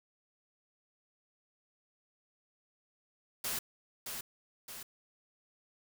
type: noise with echo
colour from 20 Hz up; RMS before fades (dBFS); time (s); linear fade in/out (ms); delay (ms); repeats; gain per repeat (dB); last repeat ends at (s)
white; -36; 3.44-3.59; 5; 620; 2; -5; 4.83
effects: none